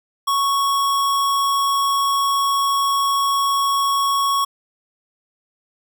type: tone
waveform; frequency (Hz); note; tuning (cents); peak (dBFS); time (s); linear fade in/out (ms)
square; 1108.7; C#6; 0; -17; 0.27-4.45; 10
effects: none